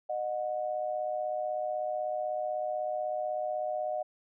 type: tone pair together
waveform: sine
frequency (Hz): 613.9 / 730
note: D#5 / F#5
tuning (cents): -23 / -24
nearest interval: minor third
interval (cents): 299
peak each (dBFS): -32 / -34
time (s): 0.09-4.03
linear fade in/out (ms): 10
effects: none